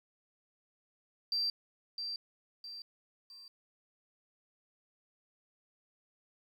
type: tone with echo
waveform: sine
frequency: 4699 Hz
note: D8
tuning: in tune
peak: -29 dBFS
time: 1.32-1.5 s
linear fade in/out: 2 ms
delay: 660 ms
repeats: 3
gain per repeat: -7 dB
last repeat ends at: 3.48 s
effects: tanh soft clip ceiling -25 dBFS + 11-bit